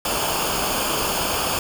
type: noise with comb filter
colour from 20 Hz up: pink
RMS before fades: -23 dBFS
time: 0.05-1.59 s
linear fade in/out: 2 ms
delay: 0.51 ms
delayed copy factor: -0.7
effects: none